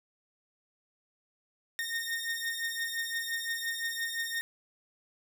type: beating tone pair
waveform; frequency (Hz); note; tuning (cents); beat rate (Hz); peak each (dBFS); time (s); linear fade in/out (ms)
sawtooth; 1838 / 1843.8; A#6 / A#6; -25 / -19; 5.8; -31 / -33; 1.79-4.41; 0
effects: none